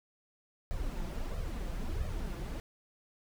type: noise with flanger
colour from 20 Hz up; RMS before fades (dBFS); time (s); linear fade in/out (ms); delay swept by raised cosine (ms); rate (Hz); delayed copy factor
brown; -36; 0.71-2.6; 0; 1.6 to 5.9; 1.5; +0.65
effects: none